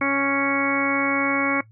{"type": "harmonic tone", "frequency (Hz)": 277.2, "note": "C#4", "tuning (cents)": 0, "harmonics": [1, 2, 3, 4, 5, 6, 7, 8], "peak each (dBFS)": [-24, -28, -33, -27, -29, -32, -33, -24], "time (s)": [0.01, 1.61], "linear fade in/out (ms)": 5, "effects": ["noise-tail reverb RT60 0.1 s tail -18 dB re dry", "added 110 Hz sine -48 dBFS peak until 1.71 s"]}